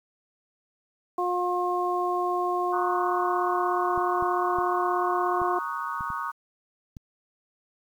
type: harmonic tone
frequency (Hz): 357.3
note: F4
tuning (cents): +40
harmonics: 1 / 2 / 3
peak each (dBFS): -28 / -28 / -28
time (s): 1.18-5.59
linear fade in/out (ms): 5
type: chord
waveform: sine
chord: D# minor seventh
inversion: second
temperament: equal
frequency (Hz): 932.3 / 1108.7 / 1244.5 / 1480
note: A#5 / C#6 / D#6 / F#6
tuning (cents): 0 / 0 / 0 / 0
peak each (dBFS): -35 / -33 / -33 / -37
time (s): 2.72-6.32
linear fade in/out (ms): 20
type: clicks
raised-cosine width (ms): 5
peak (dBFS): -28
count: 7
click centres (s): 3.977 / 4.225 / 4.586 / 5.417 / 6.008 / 6.103 / 6.968
effects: 9-bit